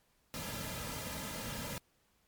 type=noise with comb filter; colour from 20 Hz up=pink; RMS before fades=-41 dBFS; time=0.34-1.78 s; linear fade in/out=0 ms; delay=2.7 ms; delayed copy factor=-0.75; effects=pink hiss -73 dBFS RMS until 2.27 s + MP3 96 kbps